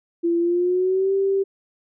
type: tone with pitch glide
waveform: sine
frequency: 340 to 390.6 Hz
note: F4 to G4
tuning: -46 to -6 cents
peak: -17 dBFS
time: 0.23-1.44 s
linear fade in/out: 20 ms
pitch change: +240 cents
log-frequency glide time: 0.39-1.13 s
effects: none